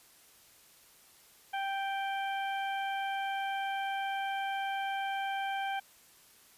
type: harmonic tone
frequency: 784 Hz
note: G5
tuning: in tune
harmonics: 1 / 2 / 3 / 4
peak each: -33 / -39 / -43 / -45 dBFS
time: 1.53-5.8 s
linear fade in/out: 10 ms
effects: white hiss -60 dBFS RMS until 6.57 s + resampled to 32000 Hz